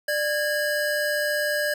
square tone pair together, 594.2 / 1646 Hz, D5 / G#6, +20 / -16 cents, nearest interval octave + tritone, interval 1764 cents, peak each -26 dBFS, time 0.08-1.74 s, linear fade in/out 5 ms, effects none

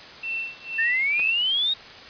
sine tone with tremolo, 2689 Hz, E7, 34 cents sharp, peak -25 dBFS, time 0.23-1.3 s, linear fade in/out 5 ms, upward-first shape sine, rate 2.1 Hz, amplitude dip 95%
sine exponential sweep, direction up, 1771 to 3795 Hz, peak -20 dBFS, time 0.78-1.74 s, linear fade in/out 10 ms
clicks, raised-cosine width 0.3 ms, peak -21 dBFS, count 2, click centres 1.194 / 1.2 s
effects white hiss -42 dBFS RMS until 2.09 s + resampled to 11025 Hz

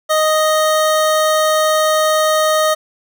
25% pulse tone, 622.3 Hz, D#5, in tune, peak -8 dBFS, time 0.09-2.75 s, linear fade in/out 20 ms, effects none

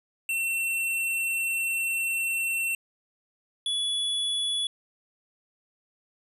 square tone pair in turn, 2705 / 3408 Hz, E7 / G#7, +44 / +44 cents, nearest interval major third, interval 400 cents, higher second, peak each -26 dBFS, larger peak neither, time 0.29-2.75 / 3.66-4.67 s, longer first, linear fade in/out 2 ms, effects resampled to 32000 Hz

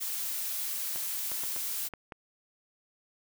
blue noise, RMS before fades -34 dBFS, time 0-1.89 s, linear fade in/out 20 ms
clicks, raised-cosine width 0.5 ms, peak -26 dBFS, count 6, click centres 0.96 / 1.317 / 1.436 / 1.563 / 1.937 / 2.122 s
effects none

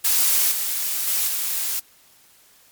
blue noise with level steps, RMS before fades -18 / -24 / -21 / -24 dBFS, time 0.04-1.8 s, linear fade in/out 10 ms, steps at 0.51 / 1.07 / 1.27 s, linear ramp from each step 10 ms, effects white hiss -54 dBFS RMS until 2.71 s + MP3 96 kbps

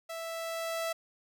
sawtooth tone with level ramp, 659.3 Hz, E5, in tune, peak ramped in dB -34 to -27 dBFS, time 0.09-0.93 s, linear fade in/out 10 ms, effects none

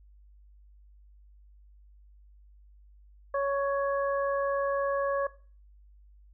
harmonic tone, 557 Hz, C#5, 8 cents sharp, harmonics 1 / 2 / 3, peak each -27 / -31 / -38 dBFS, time 3.34-5.27 s, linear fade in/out 5 ms, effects noise-tail reverb RT60 0.4 s tail -18 dB re dry + added 50 Hz sine -53 dBFS peak until 6.33 s

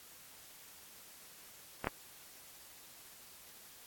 clicks, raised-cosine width 0.5 ms, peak -22 / -16 dBFS, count 2, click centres 1.844 / 1.871 s, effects white hiss -56 dBFS RMS until 3.86 s + AAC 64 kbps

